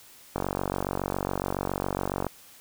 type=click train; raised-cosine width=1 ms; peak=-13 dBFS; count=91; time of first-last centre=0.36-2.267 s; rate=47.2 Hz; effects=white hiss -52 dBFS RMS until 2.6 s